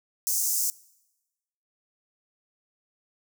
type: high-pass noise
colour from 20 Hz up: pink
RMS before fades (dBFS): -26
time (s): 0.27-0.7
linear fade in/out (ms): 0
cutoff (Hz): 5700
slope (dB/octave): 48
effects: noise-tail reverb RT60 1.0 s tail -23 dB re dry